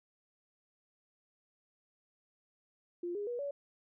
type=tone with pitch steps; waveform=sine; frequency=349.2 / 410.5 / 482.6 / 567.3 Hz; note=F4 / G#4 / B4 / C#5; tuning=0 / -20 / -40 / +40 cents; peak=-35 dBFS; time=3.03-3.51 s; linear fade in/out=5 ms; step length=120 ms; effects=none